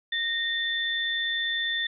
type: tone pair together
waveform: sine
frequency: 1850 / 3535 Hz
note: A#6 / A7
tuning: -14 / +7 cents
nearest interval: major seventh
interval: 1121 cents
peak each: -28 dBFS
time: 0.12-1.87 s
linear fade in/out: 5 ms
effects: none